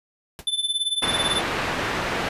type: noise with exponential decay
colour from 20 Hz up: pink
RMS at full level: -33 dBFS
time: 0.39-0.47 s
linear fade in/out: 0 ms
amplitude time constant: 17 ms
type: tone with tremolo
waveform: square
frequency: 3520 Hz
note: A7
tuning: in tune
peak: -19 dBFS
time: 0.47-1.41 s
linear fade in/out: 2 ms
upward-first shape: triangle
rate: 18 Hz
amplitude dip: 90%
type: low-pass noise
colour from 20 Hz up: white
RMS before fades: -26 dBFS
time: 1.02-2.29 s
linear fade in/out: 5 ms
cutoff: 1900 Hz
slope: 12 dB/octave
effects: resampled to 32000 Hz